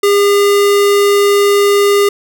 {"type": "tone", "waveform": "square", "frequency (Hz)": 404.7, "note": "G#4", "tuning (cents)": -45, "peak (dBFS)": -8, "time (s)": [0.03, 2.09], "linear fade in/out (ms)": 5, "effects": []}